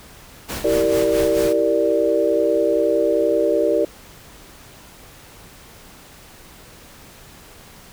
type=noise with tremolo; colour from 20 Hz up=pink; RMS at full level=-27 dBFS; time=0.48-1.54 s; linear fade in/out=20 ms; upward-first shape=sine; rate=4.5 Hz; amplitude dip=60%
type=chord; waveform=sine; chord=E half-diminished seventh; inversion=none; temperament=equal with one note detuned; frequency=329.6 / 392 / 462.4 / 587.3 Hz; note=E4 / G4 / Bb4 / D5; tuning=0 / 0 / -14 / 0 cents; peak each=-22 / -22 / -20 / -19 dBFS; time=0.64-3.85 s; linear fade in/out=5 ms
effects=pink hiss -44 dBFS RMS until 7.92 s